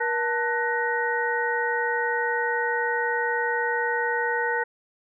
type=tone cluster; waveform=sine; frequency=476.3 / 888 / 1489 / 1880 Hz; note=A#4 / A5 / F#6 / A#6; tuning=+37 / +16 / +11 / +14 cents; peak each=-28 dBFS; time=0-4.64 s; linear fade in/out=10 ms; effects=none